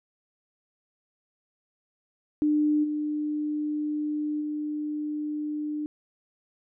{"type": "tone with level steps", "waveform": "sine", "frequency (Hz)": 300, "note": "D4", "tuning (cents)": 37, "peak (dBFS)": [-20, -26, -28], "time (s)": [2.42, 5.86], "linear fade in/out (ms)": 0, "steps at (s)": [2.83, 4.4], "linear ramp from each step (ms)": 20, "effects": []}